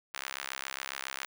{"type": "tone with high-pass filter", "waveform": "sawtooth", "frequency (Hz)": 67.3, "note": "C2", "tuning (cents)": 49, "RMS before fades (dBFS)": -40, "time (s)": [0.14, 1.26], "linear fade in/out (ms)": 0, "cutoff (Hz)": 1500, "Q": 1, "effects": []}